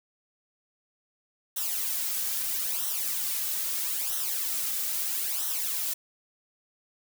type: noise with flanger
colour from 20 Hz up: blue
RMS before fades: -30 dBFS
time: 1.56-5.94 s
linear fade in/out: 10 ms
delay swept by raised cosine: 0.42 to 2.92 ms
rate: 0.77 Hz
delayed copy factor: -0.7
effects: none